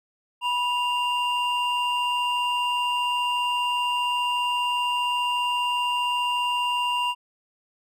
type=tone pair together; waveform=triangle; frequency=979 / 2794 Hz; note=B5 / F7; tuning=-15 / 0 cents; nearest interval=octave + tritone; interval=1815 cents; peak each=-22 / -25 dBFS; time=0.41-7.15 s; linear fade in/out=50 ms; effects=none